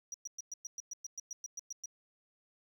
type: tone bursts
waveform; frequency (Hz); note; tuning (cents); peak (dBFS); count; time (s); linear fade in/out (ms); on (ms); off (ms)
triangle; 5800; F#8; -35; -38; 14; 0.12-1.858; 2; 22; 110
effects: none